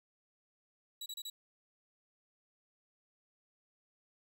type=tone bursts; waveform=sawtooth; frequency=3904 Hz; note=B7; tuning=21 cents flat; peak=-38 dBFS; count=4; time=1.01-1.3 s; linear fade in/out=5 ms; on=50 ms; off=30 ms; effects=none